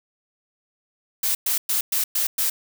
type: noise bursts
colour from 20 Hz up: blue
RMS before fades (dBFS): -22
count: 6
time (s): 1.23-2.5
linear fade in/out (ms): 5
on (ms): 120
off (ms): 110
effects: none